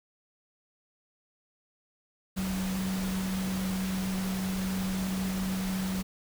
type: tone in noise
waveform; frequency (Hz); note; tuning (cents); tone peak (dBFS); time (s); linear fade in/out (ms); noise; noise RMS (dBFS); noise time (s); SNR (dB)
sine; 188.8; F#3; +35; -29; 2.36-6.03; 20; pink; -38; 2.36-6.03; +6
effects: none